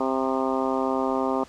harmonic tone with a mistuned harmonic, 132 Hz, C3, 16 cents sharp, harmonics 2 / 3 / 4 / 5 / 6 / 7 / 8 / 9, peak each -27 / -29 / -30 / -31 / -32 / -32 / -33 / -34 dBFS, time 0-1.44 s, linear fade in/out 5 ms, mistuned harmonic 9, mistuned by +35 cents, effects pink hiss -49 dBFS RMS until 1.48 s + low-pass 7000 Hz 12 dB/octave

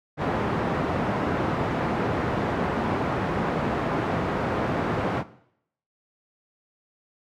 pink band-pass noise, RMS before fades -26 dBFS, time 0.17-5.24 s, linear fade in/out 50 ms, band 120 to 1300 Hz, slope 12 dB/octave, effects noise-tail reverb RT60 0.7 s tail -17 dB re dry

